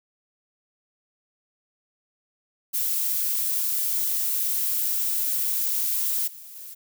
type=noise with level steps; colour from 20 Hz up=violet; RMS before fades=-25 / -43 / -40 dBFS; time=2.73-6.75 s; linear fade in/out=20 ms; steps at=6.27 / 6.55 s; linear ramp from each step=10 ms; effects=none